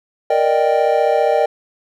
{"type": "chord", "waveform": "triangle", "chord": "Eb major seventh", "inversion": "second", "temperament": "equal", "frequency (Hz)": [466.2, 587.3, 622.3, 784], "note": ["Bb4", "D5", "Eb5", "G5"], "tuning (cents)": [0, 0, 0, 0], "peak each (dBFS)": -16, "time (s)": [0.3, 1.46], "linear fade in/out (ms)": 5, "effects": []}